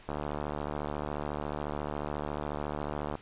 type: click train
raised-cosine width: 1 ms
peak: -20 dBFS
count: 228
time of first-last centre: 0.09-3.153 s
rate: 74.1 Hz
effects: pink hiss -54 dBFS RMS until 3.21 s + resampled to 8000 Hz